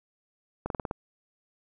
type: slowing click train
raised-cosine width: 1 ms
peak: -17 dBFS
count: 6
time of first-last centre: 0.66-0.911 s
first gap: 42 ms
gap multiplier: 1.09
effects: none